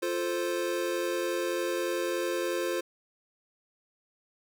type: chord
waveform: square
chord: F major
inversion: none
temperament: equal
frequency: 349.2 / 440 / 523.3 Hz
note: F4 / A4 / C5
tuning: 0 / 0 / 0 cents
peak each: -32 / -37 / -33 dBFS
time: 0.02-2.81 s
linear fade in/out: 10 ms
effects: none